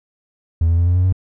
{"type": "tone with pitch steps", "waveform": "triangle", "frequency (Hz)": [82.41, 84.43, 86.51, 88.63, 90.81, 93.04], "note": ["E2", "E2", "F2", "F2", "F#2", "F#2"], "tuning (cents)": [0, 42, -16, 26, -32, 10], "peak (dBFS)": -9, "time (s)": [0.61, 1.126], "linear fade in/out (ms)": 5, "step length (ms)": 86, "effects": ["tanh soft clip ceiling -7 dBFS"]}